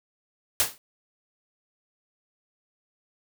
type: noise with exponential decay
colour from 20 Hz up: white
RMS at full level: -18 dBFS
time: 0.6-0.78 s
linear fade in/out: 0 ms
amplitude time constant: 37 ms
effects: none